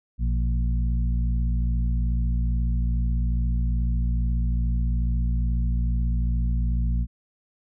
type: harmonic tone with a mistuned harmonic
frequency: 58.27 Hz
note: A#1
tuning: in tune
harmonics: 1 / 2 / 3 / 4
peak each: -21 / -30 / -33 / -37 dBFS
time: 0.18-7.07 s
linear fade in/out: 50 ms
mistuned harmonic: 2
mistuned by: +60 cents
effects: none